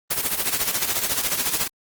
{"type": "noise with tremolo", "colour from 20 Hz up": "white", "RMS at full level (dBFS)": -20, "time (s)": [0.1, 1.68], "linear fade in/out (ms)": 10, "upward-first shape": "triangle", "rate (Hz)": 14, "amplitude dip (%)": 80, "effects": ["Opus 24 kbps"]}